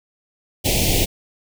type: band-stop noise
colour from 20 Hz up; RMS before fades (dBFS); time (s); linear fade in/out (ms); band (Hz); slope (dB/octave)
pink; -18; 0.64-1.06; 20; 770 to 2200; 48
effects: none